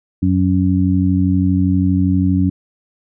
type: harmonic tone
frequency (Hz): 92.5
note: F#2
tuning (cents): 0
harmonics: 1 / 2 / 3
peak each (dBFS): -16 / -16 / -16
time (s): 0.22-2.5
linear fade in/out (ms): 10
effects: none